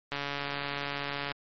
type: click train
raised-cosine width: 0.3 ms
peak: -17 dBFS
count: 171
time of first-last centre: 0.12-1.317 s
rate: 142 Hz
effects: MP3 32 kbps